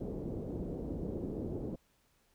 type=low-pass noise; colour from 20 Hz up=white; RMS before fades=-39 dBFS; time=0-1.76 s; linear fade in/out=10 ms; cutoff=430 Hz; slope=24 dB/octave; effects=pink hiss -72 dBFS RMS until 2.34 s